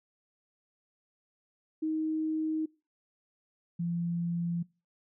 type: tone pair in turn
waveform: sine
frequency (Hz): 314.3 / 171.18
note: D#4 / F3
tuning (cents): +18 / -34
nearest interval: major seventh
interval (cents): 1052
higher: first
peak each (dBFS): -28 / -29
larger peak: first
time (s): 1.82-2.66 / 3.79-4.63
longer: neither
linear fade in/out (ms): 10
effects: noise-tail reverb RT60 0.3 s tail -23 dB re dry